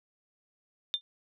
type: tone with exponential decay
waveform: sine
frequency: 3600 Hz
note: A7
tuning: 39 cents sharp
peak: -22 dBFS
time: 0.94-1.01 s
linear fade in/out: 0 ms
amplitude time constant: 15 ms
effects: none